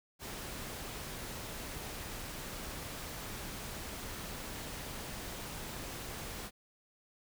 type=noise; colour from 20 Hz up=pink; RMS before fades=-43 dBFS; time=0.19-6.51 s; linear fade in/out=50 ms; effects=none